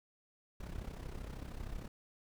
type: noise with amplitude modulation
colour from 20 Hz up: brown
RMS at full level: -41 dBFS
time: 0.6-1.88 s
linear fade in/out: 5 ms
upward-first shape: sine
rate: 33 Hz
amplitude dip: 70%
effects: none